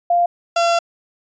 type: tone pair in turn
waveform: sine / 35% pulse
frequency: 697 / 681.5 Hz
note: F5 / F5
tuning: -4 / -43 cents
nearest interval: unison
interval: 39 cents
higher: first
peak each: -12 dBFS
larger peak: neither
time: 0.1-0.26 / 0.56-0.79 s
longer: second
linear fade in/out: 5 ms
effects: resampled to 16000 Hz